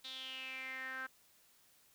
sawtooth tone with band-pass filter sweep, 261.6 Hz, C4, in tune, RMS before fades -45 dBFS, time 0.04-1.07 s, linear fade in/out 10 ms, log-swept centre 3800 to 1500 Hz, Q 7.1, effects white hiss -68 dBFS RMS until 1.94 s

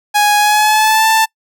sawtooth tone with pitch glide, 830.6 to 885.1 Hz, G#5 to A5, 0 to +10 cents, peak -5 dBFS, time 0.14-1.26 s, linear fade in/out 20 ms, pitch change +110 cents, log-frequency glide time 0.38-1.07 s, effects noise-tail reverb RT60 0.1 s tail -25 dB re dry

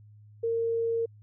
sine tone, 459.3 Hz, A#4, 26 cents flat, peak -25 dBFS, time 0.43-1.06 s, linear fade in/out 10 ms, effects added 105 Hz sine -50 dBFS peak until 1.22 s

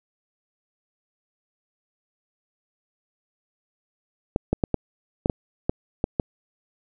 clicks, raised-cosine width 2 ms, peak -7 dBFS, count 9, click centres 4.361 / 4.53 / 4.638 / 4.743 / 5.259 / 5.298 / 5.695 / 6.041 / 6.198 s, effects none

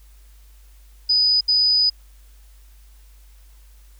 sine tone bursts at uneven times, 4978 Hz, D#8, in tune, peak -14 dBFS, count 2, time 1.09-1.41 / 1.48-1.9 s, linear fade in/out 10 ms, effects added 50 Hz sine -45 dBFS peak until 3.99 s + white hiss -58 dBFS RMS until 3.99 s

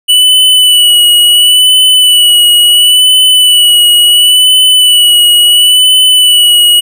square tone with vibrato, 2960 Hz, F#7, in tune, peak -3 dBFS, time 0.08-6.81 s, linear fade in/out 20 ms, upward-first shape sine, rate 0.72 Hz, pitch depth 33 cents each way, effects none

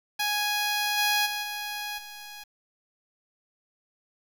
10% pulse tone with level steps, 830.6 Hz, G#5, in tune, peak -17 / -14 / -21 / -24 / -32 dBFS, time 0.19-2.44 s, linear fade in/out 10 ms, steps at 0.97 / 1.25 / 1.42 / 1.97 s, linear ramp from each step 20 ms, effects 8-bit

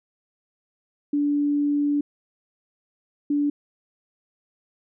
sine tone bursts at uneven times, 290 Hz, D4, 22 cents flat, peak -19 dBFS, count 2, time 1.13-2.01 / 3.3-3.5 s, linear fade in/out 5 ms, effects none

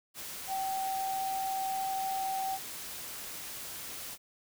sine tone in noise, 770 Hz, G5, 31 cents flat, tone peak -31 dBFS, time 0.47-2.59 s, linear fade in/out 50 ms, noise white, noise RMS -42 dBFS, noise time 0.14-4.18 s, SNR +8 dB, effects none

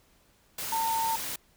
sine tone in noise, 905 Hz, A5, 48 cents sharp, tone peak -26 dBFS, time 0.72-1.16 s, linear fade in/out 5 ms, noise white, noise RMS -35 dBFS, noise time 0.58-1.36 s, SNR +6 dB, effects pink hiss -64 dBFS RMS until 1.56 s

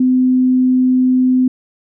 sine tone, 255.2 Hz, C4, 43 cents flat, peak -9 dBFS, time 0-1.48 s, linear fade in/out 5 ms, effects none

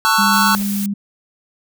square chord, F# minor seventh, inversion first, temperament just, 888 / 1110 / 1332 / 1480 Hz, A5 / C#6 / E6 / F#6, +16 / +2 / +18 / 0 cents, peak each -19 dBFS, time 0.05-0.55 s, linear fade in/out 0 ms
sine tone, 201.5 Hz, G3, 48 cents sharp, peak -18 dBFS, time 0.18-0.94 s, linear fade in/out 10 ms
blue noise, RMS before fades -27 dBFS, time 0.33-0.86 s, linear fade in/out 2 ms
pink noise with exponential growth, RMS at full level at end -34 dBFS, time 0.43-0.63 s, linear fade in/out 0 ms, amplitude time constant 42 ms
effects none

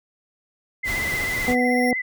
sine tone with vibrato, 2032 Hz, B6, 49 cents sharp, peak -23 dBFS, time 0.83-2.02 s, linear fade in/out 10 ms, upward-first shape sine, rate 16 Hz, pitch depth 46 cents each way
pink noise, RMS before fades -30 dBFS, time 0.84-1.56 s, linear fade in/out 50 ms
15% pulse tone with exponential growth, 5500 Hz, F8, 27 cents flat, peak -26 dBFS, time 0.89-1.91 s, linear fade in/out 1 ms, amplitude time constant 220 ms
harmonic tone, 247.8 Hz, B3, 6 cents sharp, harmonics 1 / 2 / 3, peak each -20 / -23 / -25 dBFS, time 1.48-1.93 s, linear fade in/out 0 ms
effects none

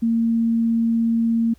sine tone, 229.2 Hz, A#3, 29 cents flat, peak -16 dBFS, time 0.02-1.54 s, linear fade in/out 10 ms, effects added 60 Hz sine -50 dBFS peak until 1.58 s + pink hiss -59 dBFS RMS until 1.58 s

